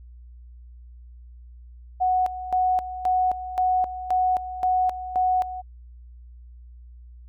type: tone with tremolo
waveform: sine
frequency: 738 Hz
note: F#5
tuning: 5 cents flat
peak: -18 dBFS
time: 2-5.62 s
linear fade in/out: 20 ms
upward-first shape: square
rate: 1.9 Hz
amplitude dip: 75%
effects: added 60 Hz sine -42 dBFS peak until 7.28 s